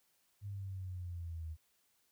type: linear sweep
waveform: sine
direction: down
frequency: 102.1 to 77.78 Hz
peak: -40 dBFS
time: 0.41-1.57 s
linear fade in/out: 50 ms
effects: white hiss -75 dBFS RMS until 2.11 s